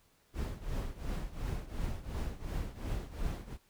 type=noise with tremolo; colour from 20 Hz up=brown; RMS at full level=-34 dBFS; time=0.33-3.58 s; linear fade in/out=50 ms; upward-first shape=triangle; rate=2.8 Hz; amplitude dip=85%; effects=pink hiss -69 dBFS RMS until 3.69 s